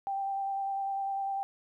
sine tone with vibrato, 785 Hz, G5, 2 cents sharp, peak -30 dBFS, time 0.07-1.43 s, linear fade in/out 0 ms, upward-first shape square, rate 10 Hz, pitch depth 10 cents each way, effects 12-bit

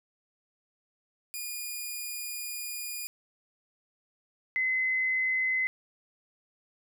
5% pulse / sine tone pair in turn, 2440 / 2042 Hz, D#7 / C7, -34 / -43 cents, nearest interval minor third, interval 309 cents, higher first, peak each -25 dBFS, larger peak neither, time 1.34-3.07 / 4.56-5.67 s, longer first, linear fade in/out 0 ms, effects none

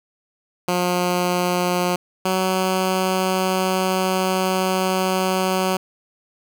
10% pulse tone pair in turn, 178.6 / 187.11 Hz, F3 / F#3, +39 / +20 cents, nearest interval minor second, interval 81 cents, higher second, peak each -10 dBFS, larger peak neither, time 0.68-1.96 / 2.25-5.77 s, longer second, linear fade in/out 5 ms, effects none

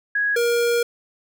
sine / square tone pair in turn, 1661.2 / 473.2 Hz, G#6 / A#4, 0 / +26 cents, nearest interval octave + minor seventh, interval 2174 cents, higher first, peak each -18 dBFS, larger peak neither, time 0.15-0.36 / 0.36-0.83 s, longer second, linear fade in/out 5 ms, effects none

